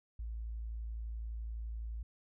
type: tone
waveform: sine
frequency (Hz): 55.9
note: A1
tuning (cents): +28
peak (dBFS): -38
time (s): 0.19-2.03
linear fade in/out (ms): 5
effects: none